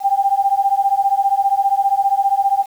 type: beating tone pair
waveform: sine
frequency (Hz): 784 / 799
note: G5 / G5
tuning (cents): 0 / +33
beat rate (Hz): 15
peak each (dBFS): -16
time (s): 0-2.66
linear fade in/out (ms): 50
effects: 7-bit